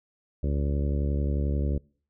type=harmonic tone; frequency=71.3 Hz; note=C#2; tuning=49 cents sharp; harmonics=1 / 2 / 3 / 4 / 5 / 6 / 7 / 8; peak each=-25 / -31 / -35 / -37 / -39 / -41 / -42 / -43 dBFS; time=0.43-1.78 s; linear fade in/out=5 ms; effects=noise-tail reverb RT60 0.5 s tail -26 dB re dry